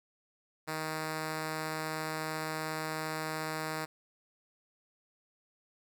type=tone; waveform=5% pulse; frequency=157.1 Hz; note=D#3; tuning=17 cents sharp; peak=-23 dBFS; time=0.67-3.86 s; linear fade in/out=20 ms; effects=none